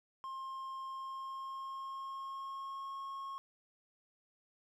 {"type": "tone with pitch glide", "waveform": "triangle", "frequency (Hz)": [1063, 1088.5], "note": ["C6", "C#6"], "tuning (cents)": [27, -32], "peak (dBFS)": -39, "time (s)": [0.24, 3.38], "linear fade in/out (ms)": 0, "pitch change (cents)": 41, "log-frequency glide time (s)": [0.86, 2.95], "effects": []}